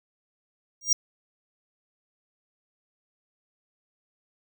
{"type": "tone with exponential growth", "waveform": "square", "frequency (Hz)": 5700, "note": "F8", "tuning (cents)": 34, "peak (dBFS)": -15, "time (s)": [0.81, 0.93], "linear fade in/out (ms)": 5, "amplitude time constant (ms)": 25, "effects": []}